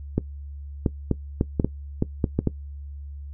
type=clicks; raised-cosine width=3 ms; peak=-7 dBFS; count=10; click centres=0.18 / 0.862 / 1.113 / 1.411 / 1.598 / 1.646 / 2.024 / 2.242 / 2.39 / 2.473 s; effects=noise-tail reverb RT60 0.1 s tail -18 dB re dry + added 71 Hz sine -34 dBFS peak until 3.33 s